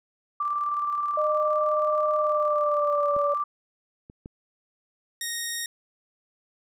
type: tone with tremolo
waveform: sine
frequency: 1174.7 Hz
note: D6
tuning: in tune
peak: -23 dBFS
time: 0.4-3.44 s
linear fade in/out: 5 ms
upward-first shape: square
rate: 19 Hz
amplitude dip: 30%
type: tone with pitch glide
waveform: sine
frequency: 610 to 575.8 Hz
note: D#5 to D5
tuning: -34 to -34 cents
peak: -23 dBFS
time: 1.17-3.34 s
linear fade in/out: 5 ms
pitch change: -100 cents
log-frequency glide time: 2.18-3.17 s
type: clicks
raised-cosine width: 3 ms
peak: -28 / -32 / -26 dBFS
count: 3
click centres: 3.165 / 4.099 / 4.259 s
type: tone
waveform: 10% pulse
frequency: 1864.7 Hz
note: A#6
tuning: in tune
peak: -20 dBFS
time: 5.21-5.66 s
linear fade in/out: 2 ms
effects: none